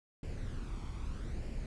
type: noise with flanger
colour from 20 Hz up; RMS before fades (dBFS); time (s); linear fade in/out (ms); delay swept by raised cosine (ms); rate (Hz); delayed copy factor
brown; -39; 0.23-1.66; 2; 0.4 to 0.91; 0.79; +0.5
effects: resampled to 22050 Hz